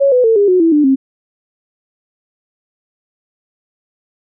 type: tone with pitch steps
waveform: sine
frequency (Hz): 554.4 / 499.7 / 450.3 / 405.8 / 365.8 / 329.6 / 297.1 / 267.8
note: C#5 / B4 / A4 / G#4 / F#4 / E4 / D4 / C4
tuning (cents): 0 / +20 / +40 / -40 / -20 / 0 / +20 / +40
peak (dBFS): -7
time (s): 0-0.96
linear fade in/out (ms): 20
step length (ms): 120
effects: none